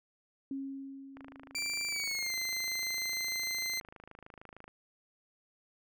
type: tone with exponential decay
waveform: sine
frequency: 272.2 Hz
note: C#4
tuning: 31 cents flat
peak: -34 dBFS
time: 0.51-2.4 s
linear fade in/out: 2 ms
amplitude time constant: 410 ms
type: click train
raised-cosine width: 0.5 ms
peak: -34 dBFS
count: 94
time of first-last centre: 1.17-4.679 s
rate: 26.5 Hz
type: tone with pitch glide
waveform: 20% pulse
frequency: 2349 to 2069 Hz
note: D7 to C7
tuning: 0 to -20 cents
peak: -28 dBFS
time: 1.55-3.8 s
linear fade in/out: 2 ms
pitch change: -220 cents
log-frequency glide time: 1.87-2.34 s
effects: none